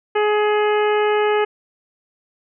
harmonic tone, 420.6 Hz, G#4, 22 cents sharp, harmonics 1 / 2 / 3 / 4 / 5 / 6 / 7, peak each -16 / -22 / -26 / -28 / -30 / -32 / -33 dBFS, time 0.15-1.45 s, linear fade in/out 10 ms, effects none

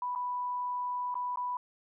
sine tone with dropouts, 987.8 Hz, B5, in tune, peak -31 dBFS, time 0.02-1.57 s, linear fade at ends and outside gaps 2 ms, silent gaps 0.151-0.158 / 1.143-1.153 / 1.359-1.372 s, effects none

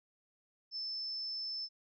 sine tone, 5274 Hz, E8, in tune, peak -37 dBFS, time 0.71-1.69 s, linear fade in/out 50 ms, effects none

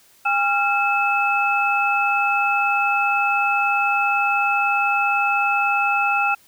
sine tone cluster, 809 / 1379 / 2603 Hz, G#5 / F6 / E7, -46 / -22 / -22 cents, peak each -21 dBFS, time 0.25-6.35 s, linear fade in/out 10 ms, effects white hiss -54 dBFS RMS until 6.47 s

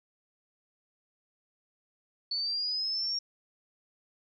sine linear sweep, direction up, 4435 to 5588 Hz, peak -29 dBFS, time 2.31-3.19 s, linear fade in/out 5 ms, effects none

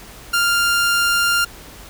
sawtooth tone, 1396.9 Hz, F6, in tune, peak -11 dBFS, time 0.33-1.45 s, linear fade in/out 10 ms, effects added 50 Hz sine -44 dBFS peak until 1.89 s + pink hiss -40 dBFS RMS until 1.89 s

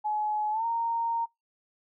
sine tone with pitch glide, 848 to 924.8 Hz, G#5 to A#5, +36 to -14 cents, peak -26 dBFS, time 0.04-1.26 s, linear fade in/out 20 ms, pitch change +150 cents, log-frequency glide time 0.51-0.65 s, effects noise-tail reverb RT60 0.2 s tail -26 dB re dry

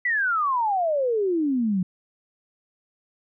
sine exponential sweep, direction down, 2006 to 176.7 Hz, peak -20 dBFS, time 0.05-1.83 s, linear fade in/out 5 ms, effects none

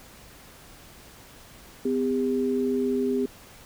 sine tone pair together, 253.7 / 402 Hz, B3 / G4, +47 / +44 cents, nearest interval minor sixth, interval 797 cents, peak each -25 dBFS, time 1.85-3.26 s, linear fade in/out 5 ms, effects pink hiss -49 dBFS RMS until 3.65 s

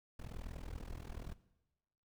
brown noise with amplitude modulation, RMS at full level -42 dBFS, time 0.19-1.34 s, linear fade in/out 5 ms, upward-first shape sine, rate 40.9 Hz, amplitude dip 95%, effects noise-tail reverb RT60 1.0 s tail -18 dB re dry

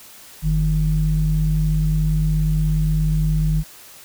sine tone pair together, 46.22 / 155.56 Hz, F#1 / D#3, -1 / 0 cents, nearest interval octave + major sixth, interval 2101 cents, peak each -18 / -17 dBFS, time 0.42-3.64 s, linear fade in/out 50 ms, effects tanh soft clip ceiling -8 dBFS + white hiss -43 dBFS RMS until 4.04 s

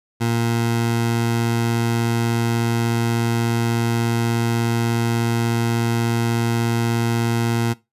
20% pulse tone, 116.54 Hz, A#2, in tune, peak -13 dBFS, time 0.2-7.74 s, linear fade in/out 20 ms, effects noise-tail reverb RT60 0.2 s tail -18 dB re dry + resampled to 32000 Hz

